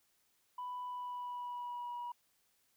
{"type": "tone with pitch glide", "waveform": "sine", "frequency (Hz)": [992, 965.4], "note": ["B5", "B5"], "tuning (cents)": [7, -40], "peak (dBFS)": -38, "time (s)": [0.58, 2.12], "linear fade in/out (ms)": 5, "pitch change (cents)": -47, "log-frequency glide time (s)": [0.85, 1.96], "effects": ["tanh soft clip ceiling -37 dBFS", "white hiss -75 dBFS RMS until 2.76 s"]}